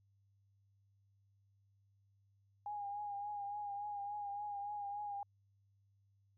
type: tone with vibrato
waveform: sine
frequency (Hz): 818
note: G#5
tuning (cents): -26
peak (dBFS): -40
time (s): 2.66-5.23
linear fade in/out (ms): 2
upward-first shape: triangle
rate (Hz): 3.5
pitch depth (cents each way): 40
effects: added 99 Hz sine -70 dBFS peak until 6.37 s